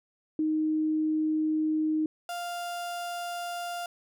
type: tone pair in turn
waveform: sine / 35% pulse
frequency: 311.1 / 698.4 Hz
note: D#4 / F5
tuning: 0 / 0 cents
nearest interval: octave + major second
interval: 1400 cents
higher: second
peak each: -24 / -31 dBFS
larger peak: first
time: 0.39-2.06 / 2.29-3.86 s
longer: first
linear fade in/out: 2 ms
effects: none